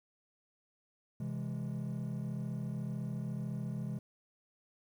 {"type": "chord", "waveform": "triangle", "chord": "C augmented", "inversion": "none", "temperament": "equal with one note detuned", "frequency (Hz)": [130.81, 164.81, 206.7], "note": ["C3", "E3", "G#3"], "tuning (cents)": [0, 0, -8], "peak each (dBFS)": [-36, -38, -38], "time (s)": [1.2, 3.99], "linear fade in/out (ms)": 5, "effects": ["tanh soft clip ceiling -29 dBFS", "11-bit"]}